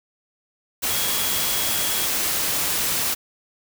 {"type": "tone in noise", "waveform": "sine", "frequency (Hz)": 3323, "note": "G#7", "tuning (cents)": 0, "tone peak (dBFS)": -31, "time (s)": [0.89, 2.07], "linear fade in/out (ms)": 20, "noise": "white", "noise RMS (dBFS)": -23, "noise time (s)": [0.82, 3.15], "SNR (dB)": -11, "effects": []}